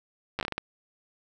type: slowing click train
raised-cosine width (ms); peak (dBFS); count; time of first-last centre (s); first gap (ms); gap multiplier
0.3; -14; 8; 0.39-0.58; 9; 1.36
effects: none